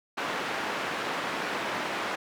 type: band-pass noise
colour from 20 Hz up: white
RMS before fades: -32 dBFS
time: 0.17-2.16 s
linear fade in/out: 10 ms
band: 220 to 1800 Hz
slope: 12 dB/octave
effects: none